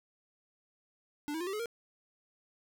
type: tone with pitch steps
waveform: square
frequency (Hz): 293.7 / 322.1 / 353.3 / 387.5 / 425.1 / 466.2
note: D4 / E4 / F4 / G4 / G#4 / A#4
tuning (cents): 0 / -40 / +20 / -20 / +40 / 0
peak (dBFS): -35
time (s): 1.28-1.658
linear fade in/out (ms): 0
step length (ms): 63
effects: none